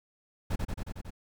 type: noise with echo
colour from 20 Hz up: brown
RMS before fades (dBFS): -29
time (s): 0.5-0.56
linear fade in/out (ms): 10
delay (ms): 91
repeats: 6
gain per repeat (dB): -2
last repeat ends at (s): 1.106
effects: none